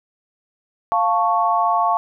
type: chord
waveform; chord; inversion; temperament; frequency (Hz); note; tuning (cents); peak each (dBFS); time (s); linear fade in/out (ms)
sine; F augmented; none; equal with one note detuned; 698.5 / 884.6 / 1108.7; F5 / A5 / C#6; 0 / +9 / 0; -19 / -20 / -19; 0.92-1.97; 0
effects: none